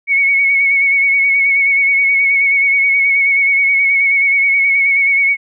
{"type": "tone with vibrato", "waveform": "sine", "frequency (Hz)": 2217, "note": "C#7", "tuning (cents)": 0, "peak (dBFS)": -9, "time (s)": [0.07, 5.37], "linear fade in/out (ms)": 50, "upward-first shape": "sine", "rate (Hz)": 9.4, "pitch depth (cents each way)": 33, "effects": []}